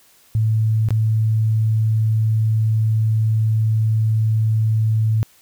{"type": "tone with dropouts", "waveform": "sine", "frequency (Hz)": 110, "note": "A2", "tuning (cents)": 0, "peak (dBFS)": -14, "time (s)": [0.35, 5.23], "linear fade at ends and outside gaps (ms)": 0, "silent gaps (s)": [0.887, 0.906], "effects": ["white hiss -53 dBFS RMS until 5.41 s"]}